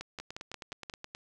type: two click trains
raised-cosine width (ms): 0.2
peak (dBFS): -24 / -22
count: 10 / 6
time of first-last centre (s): 0.2-1.149 / 0.01-0.898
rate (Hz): 9.48 / 5.63
effects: none